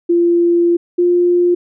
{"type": "tone pair in turn", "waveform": "sine", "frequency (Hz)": [344, 352], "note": ["F4", "F4"], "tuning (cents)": [-26, 14], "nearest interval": "unison", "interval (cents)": 40, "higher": "second", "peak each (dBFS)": -9, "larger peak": "neither", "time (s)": [[0.09, 0.77], [0.98, 1.55]], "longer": "first", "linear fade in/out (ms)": 10, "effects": []}